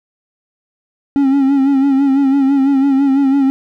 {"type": "tone with vibrato", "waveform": "triangle", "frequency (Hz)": 273.6, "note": "C#4", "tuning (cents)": -23, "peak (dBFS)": -7, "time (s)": [1.16, 3.5], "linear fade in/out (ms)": 0, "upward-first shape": "sine", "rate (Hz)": 6, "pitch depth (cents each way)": 55, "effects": []}